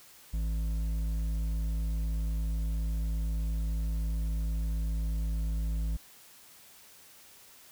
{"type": "tone with hard clipping", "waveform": "triangle", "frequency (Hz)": 54.1, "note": "A1", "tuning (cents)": -29, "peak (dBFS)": -30, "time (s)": [0.33, 5.97], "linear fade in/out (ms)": 10, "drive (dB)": 11, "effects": ["white hiss -55 dBFS RMS until 7.71 s"]}